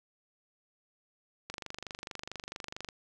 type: click train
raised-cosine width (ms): 0.2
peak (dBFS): -22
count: 35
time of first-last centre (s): 1.5-2.888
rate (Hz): 24.5
effects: none